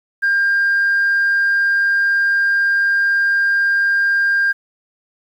sine tone, 1601 Hz, G6, 36 cents sharp, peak -11 dBFS, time 0.22-4.53 s, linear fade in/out 20 ms, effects tanh soft clip ceiling -10 dBFS + 8-bit

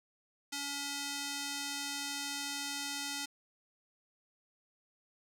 square tone with band-pass filter, 283.2 Hz, C#4, 37 cents sharp, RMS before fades -39 dBFS, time 0.52-3.26 s, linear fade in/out 10 ms, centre 5700 Hz, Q 0.83, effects 10-bit

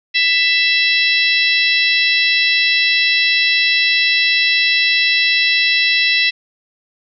harmonic tone, 663 Hz, E5, 10 cents sharp, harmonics 3 / 4 / 5 / 6 / 7 / 8, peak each -17 / -16 / -21 / -18 / -28 / -23 dBFS, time 0.14-6.31 s, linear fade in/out 20 ms, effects none

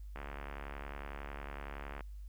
click train, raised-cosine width 0.5 ms, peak -29 dBFS, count 132, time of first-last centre 0.16-2.008 s, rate 70.9 Hz, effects added 50 Hz sine -44 dBFS peak until 2.28 s + white hiss -74 dBFS RMS until 2.28 s

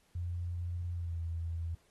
sine tone with pitch glide, 87.2 to 83.36 Hz, F2 to E2, -2 to +20 cents, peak -34 dBFS, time 0.15-1.75 s, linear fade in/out 5 ms, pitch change -78 cents, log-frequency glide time 0.92-1.2 s, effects pink hiss -70 dBFS RMS until 1.9 s + AAC 32 kbps

